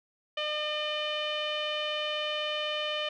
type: tone with low-pass filter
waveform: sawtooth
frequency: 604 Hz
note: D5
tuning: 48 cents sharp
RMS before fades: -32 dBFS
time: 0.37-3.09 s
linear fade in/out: 5 ms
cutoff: 3100 Hz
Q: 5.5
effects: none